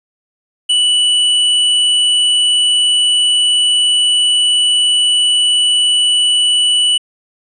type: tone with hard clipping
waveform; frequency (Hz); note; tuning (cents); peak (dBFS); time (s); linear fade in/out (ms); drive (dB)
sine; 2961; F#7; +1; -11; 0.69-6.98; 10; 9
effects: resampled to 24000 Hz